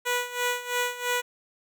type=tone with tremolo; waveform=10% pulse; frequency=490 Hz; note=B4; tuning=14 cents flat; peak=-15 dBFS; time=0.05-1.22 s; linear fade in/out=20 ms; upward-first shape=sine; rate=3 Hz; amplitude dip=80%; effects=none

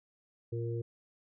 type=harmonic tone; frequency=116.54 Hz; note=A#2; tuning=in tune; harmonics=1 / 3 / 4; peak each=-34 / -40 / -40 dBFS; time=0.52-0.82 s; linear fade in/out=10 ms; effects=none

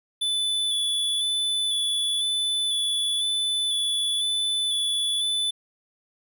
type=tone with vibrato; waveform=square; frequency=3469 Hz; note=A7; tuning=25 cents flat; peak=-23 dBFS; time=0.21-5.51 s; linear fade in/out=10 ms; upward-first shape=square; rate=1 Hz; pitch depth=15 cents each way; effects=none

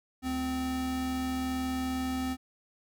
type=tone pair together; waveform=square; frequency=72.45 / 258.2 Hz; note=D2 / C4; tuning=-23 / -23 cents; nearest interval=octave + minor seventh; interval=2200 cents; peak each=-40 / -31 dBFS; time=0.22-2.37 s; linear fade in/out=50 ms; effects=none

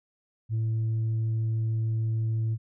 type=tone; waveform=sine; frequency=111.7 Hz; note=A2; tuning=27 cents sharp; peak=-22 dBFS; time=0.49-2.58 s; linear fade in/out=50 ms; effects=tanh soft clip ceiling -23 dBFS

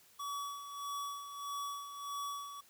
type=tone with tremolo; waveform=square; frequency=1137 Hz; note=C#6; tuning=44 cents sharp; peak=-38 dBFS; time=0.19-2.61 s; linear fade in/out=10 ms; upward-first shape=sine; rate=1.6 Hz; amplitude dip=60%; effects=white hiss -64 dBFS RMS until 2.69 s

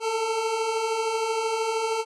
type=beating tone pair; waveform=25% pulse; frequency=435.7 / 448.7 Hz; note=A4 / A4; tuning=-17 / +34 cents; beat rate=13 Hz; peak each=-29 / -21 dBFS; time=0-2.05 s; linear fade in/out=50 ms; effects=resampled to 22050 Hz

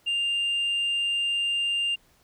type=tone; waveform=sine; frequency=2797 Hz; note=F7; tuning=2 cents sharp; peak=-21 dBFS; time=0.06-1.96 s; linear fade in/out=20 ms; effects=tanh soft clip ceiling -22 dBFS + pink hiss -62 dBFS RMS until 2.23 s

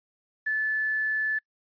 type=tone with quantisation; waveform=sine; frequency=1739 Hz; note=A6; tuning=21 cents flat; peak=-24 dBFS; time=0.46-1.39 s; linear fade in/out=10 ms; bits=9; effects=noise-tail reverb RT60 0.1 s tail -26 dB re dry + resampled to 11025 Hz

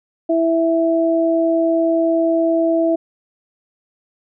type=tone pair together; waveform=sine; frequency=329.6 / 659.3 Hz; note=E4 / E5; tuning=0 / 0 cents; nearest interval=octave; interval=1200 cents; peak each=-16 dBFS; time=0.29-2.96 s; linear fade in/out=10 ms; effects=none

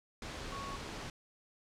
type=tone in noise; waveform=sine; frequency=1108.7 Hz; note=C#6; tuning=in tune; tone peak=-42 dBFS; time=0.52-0.76 s; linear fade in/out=2 ms; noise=pink; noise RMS=-43 dBFS; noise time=0.22-1.1 s; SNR=-2 dB; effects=low-pass 6000 Hz 12 dB/octave

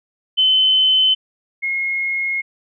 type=tone pair in turn; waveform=sine; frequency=3051 / 2157 Hz; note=G7 / C#7; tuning=-48 / -48 cents; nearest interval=tritone; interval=600 cents; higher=first; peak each=-11 / -18 dBFS; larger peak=first; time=0.37-1.15 / 1.62-2.42 s; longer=second; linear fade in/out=20 ms; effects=none

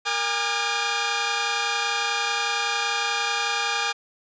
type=tone cluster; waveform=15% pulse; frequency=464.7 / 813 / 1204 / 1421 / 1671 Hz; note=A#4 / G#5 / D6 / F6 / G#6; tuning=-5 / -37 / +43 / +30 / +10 cents; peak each=-28 / -20 / -21 / -26 / -27 dBFS; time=0.05-3.93 s; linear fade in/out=20 ms; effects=resampled to 16000 Hz

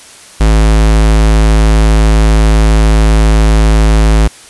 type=tone; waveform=square; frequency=53.7 Hz; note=A1; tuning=41 cents flat; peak=-5 dBFS; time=0.4-4.28 s; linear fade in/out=10 ms; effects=white hiss -35 dBFS RMS until 4.49 s + resampled to 24000 Hz

